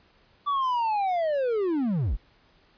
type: linear sweep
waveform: triangle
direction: down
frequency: 1165 to 30.87 Hz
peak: -21 dBFS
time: 0.46-2.17 s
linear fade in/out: 20 ms
effects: pink hiss -61 dBFS RMS until 2.77 s + resampled to 11025 Hz